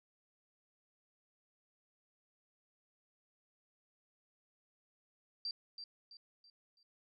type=tone with echo; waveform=sine; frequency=4699 Hz; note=D8; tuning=in tune; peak=-37 dBFS; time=5.45-5.51 s; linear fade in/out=2 ms; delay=330 ms; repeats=4; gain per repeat=-8 dB; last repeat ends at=6.83 s; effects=none